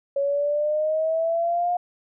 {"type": "exponential sweep", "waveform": "sine", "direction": "up", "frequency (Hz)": [554.4, 715], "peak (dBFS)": -20, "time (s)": [0.16, 1.77], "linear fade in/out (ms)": 5, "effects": []}